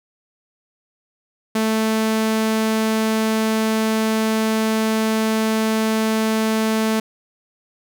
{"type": "tone", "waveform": "sawtooth", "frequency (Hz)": 220, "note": "A3", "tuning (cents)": 0, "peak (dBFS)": -13, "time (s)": [1.55, 7], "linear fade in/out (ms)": 5, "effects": []}